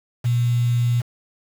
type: tone with quantisation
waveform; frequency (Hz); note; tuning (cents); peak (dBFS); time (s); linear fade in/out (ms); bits
sine; 120.5; B2; -42; -16; 0.24-1.02; 20; 6
effects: none